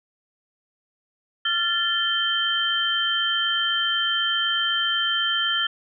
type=tone cluster; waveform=sine; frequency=1378 / 1752 / 3123 Hz; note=F6 / A6 / G7; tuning=-24 / -8 / -7 cents; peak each=-27 / -27 / -22 dBFS; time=1.45-5.67 s; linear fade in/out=5 ms; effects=none